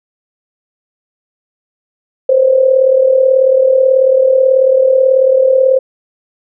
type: tone with amplitude modulation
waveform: sine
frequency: 524 Hz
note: C5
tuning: 2 cents sharp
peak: -3 dBFS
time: 2.29-5.79 s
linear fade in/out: 5 ms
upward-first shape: sine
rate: 38.3 Hz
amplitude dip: 65%
effects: none